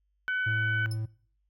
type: harmonic tone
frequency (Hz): 753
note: F#5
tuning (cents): +30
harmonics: 2 / 3 / 4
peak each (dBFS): -27 / -41 / -43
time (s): 0.28-0.86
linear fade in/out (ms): 0
type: tone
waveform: triangle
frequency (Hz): 110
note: A2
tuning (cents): 0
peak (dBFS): -27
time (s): 0.46-1.06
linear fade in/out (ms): 10
type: tone with exponential decay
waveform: sawtooth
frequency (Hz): 5260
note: E8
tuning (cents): -5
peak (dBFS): -34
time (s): 0.91-1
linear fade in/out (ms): 5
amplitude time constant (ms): 18
effects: noise-tail reverb RT60 0.5 s tail -21 dB re dry + added 50 Hz sine -70 dBFS peak until 1.49 s